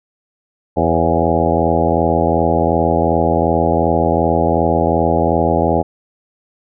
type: harmonic tone with a mistuned harmonic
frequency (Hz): 82.7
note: E2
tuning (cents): +6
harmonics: 1 / 2 / 3 / 4 / 5 / 6 / 7 / 8 / 9 / 10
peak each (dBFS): -21 / -21 / -21 / -21 / -21 / -21 / -21 / -21 / -21 / -21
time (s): 0.76-5.83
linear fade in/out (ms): 20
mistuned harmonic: 7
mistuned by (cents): -48
effects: none